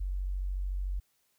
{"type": "tone", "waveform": "sine", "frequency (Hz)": 46.83, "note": "F#1", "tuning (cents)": 22, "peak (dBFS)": -30, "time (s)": [0, 1], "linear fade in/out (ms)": 10, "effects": ["white hiss -73 dBFS RMS until 1.38 s"]}